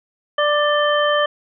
harmonic tone with a mistuned harmonic, 590 Hz, D5, 8 cents sharp, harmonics 1 / 2 / 3 / 5, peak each -17 / -20 / -22 / -24 dBFS, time 0.38-1.26 s, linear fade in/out 5 ms, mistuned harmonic 5, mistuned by +82 cents, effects none

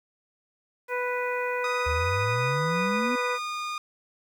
harmonic tone, 493.9 Hz, B4, in tune, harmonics 1 / 2 / 3 / 4 / 5, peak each -29 / -32 / -34 / -35 / -36 dBFS, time 0.88-3.39 s, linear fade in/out 50 ms
sawtooth tone with pitch glide, 1244.5 to 1221 Hz, D#6 to D#6, 0 to -33 cents, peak -26 dBFS, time 1.64-3.78 s, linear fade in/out 2 ms, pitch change -33 cents, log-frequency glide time 1.96-3.6 s
sine exponential sweep, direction up, 73.42 to 255.7 Hz, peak -27 dBFS, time 1.86-3.16 s, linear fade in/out 10 ms
effects low-pass 6000 Hz 12 dB/octave + 9-bit

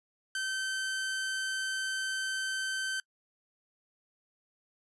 sawtooth tone, 1544 Hz, G6, 27 cents flat, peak -28 dBFS, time 0.35-3 s, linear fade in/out 2 ms, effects noise-tail reverb RT60 0.1 s tail -26 dB re dry + resampled to 24000 Hz

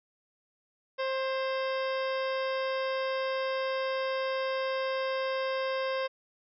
harmonic tone with a mistuned harmonic, 529 Hz, C5, 19 cents sharp, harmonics 1 / 2 / 3 / 4 / 5 / 6 / 7 / 9 / 10, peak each -30 / -36 / -40 / -42 / -44 / -46 / -47 / -49 / -50 dBFS, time 0.98-6.08 s, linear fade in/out 20 ms, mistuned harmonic 4, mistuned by -33 cents, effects none

